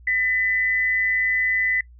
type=tone pair together; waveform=sine; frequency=1801.8 / 2000 Hz; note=A6 / B6; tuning=+41 / +21 cents; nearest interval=major second; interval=180 cents; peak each=-29 / -19 dBFS; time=0.07-1.81 s; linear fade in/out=5 ms; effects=noise-tail reverb RT60 0.1 s tail -22 dB re dry + added 60 Hz sine -44 dBFS peak until 1.99 s